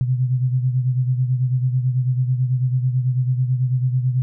sine beating tone pair, 125.9 / 135 Hz, B2 / C#3, +34 / -45 cents, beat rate 9.1 Hz, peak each -17 / -24 dBFS, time 0.01-4.22 s, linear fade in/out 0 ms, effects none

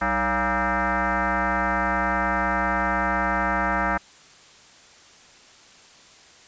sine tone with frequency modulation, 311.1 Hz, D#4, in tune, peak -20 dBFS, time 0.01-3.98 s, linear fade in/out 10 ms, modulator 252 Hz, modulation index 6.2, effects white hiss -50 dBFS RMS until 6.47 s + resampled to 16000 Hz

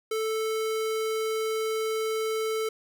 square tone, 440 Hz, A4, in tune, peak -27 dBFS, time 0.11-2.69 s, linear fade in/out 5 ms, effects none

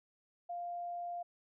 sine tone, 698.5 Hz, F5, in tune, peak -38 dBFS, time 0.49-1.23 s, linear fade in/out 10 ms, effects none

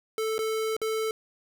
square tone with dropouts, 440 Hz, A4, in tune, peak -27 dBFS, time 0.18-1.11 s, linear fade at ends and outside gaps 1 ms, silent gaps 0.381-0.39 / 0.766-0.816 s, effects none

